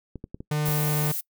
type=clicks; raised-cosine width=3 ms; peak=-23 dBFS; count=5; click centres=0.157 / 0.241 / 0.345 / 0.405 / 0.686 s
type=tone; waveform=45% pulse; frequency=150.1 Hz; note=D3; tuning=38 cents sharp; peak=-23 dBFS; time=0.51-1.12 s; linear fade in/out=5 ms
type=noise; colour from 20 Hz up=violet; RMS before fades=-30 dBFS; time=0.65-1.21 s; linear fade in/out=10 ms
effects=noise-tail reverb RT60 0.1 s tail -24 dB re dry